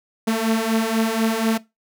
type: beating tone pair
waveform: sawtooth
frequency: 220.9 / 225 Hz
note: A3 / A3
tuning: +7 / +39 cents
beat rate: 4.1 Hz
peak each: -19 / -16 dBFS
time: 0.27-1.58 s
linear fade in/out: 10 ms
effects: noise-tail reverb RT60 0.2 s tail -19 dB re dry